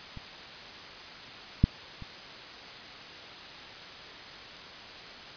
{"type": "clicks", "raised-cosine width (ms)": 5, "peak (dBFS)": [-29, -7, -29], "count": 3, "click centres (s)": [0.173, 1.64, 2.023], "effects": ["white hiss -44 dBFS RMS until 5.36 s", "resampled to 11025 Hz"]}